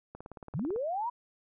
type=click train; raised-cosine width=1 ms; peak=-30 dBFS; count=12; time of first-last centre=0.15-0.761 s; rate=18 Hz
type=linear sweep; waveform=sine; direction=up; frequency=107.4 to 993 Hz; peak=-30 dBFS; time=0.54-1.1 s; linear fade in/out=10 ms
effects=none